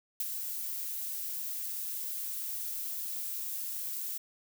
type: noise with ADSR envelope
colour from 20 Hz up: violet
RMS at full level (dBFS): -31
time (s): 0.2-4.18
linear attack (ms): 3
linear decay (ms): 37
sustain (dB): -6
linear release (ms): 7
effects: none